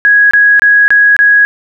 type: tone bursts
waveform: sine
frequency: 1661.2 Hz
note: G#6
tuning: in tune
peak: -3 dBFS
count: 5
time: 0.05-1.45 s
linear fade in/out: 0 ms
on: 260 ms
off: 25 ms
effects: none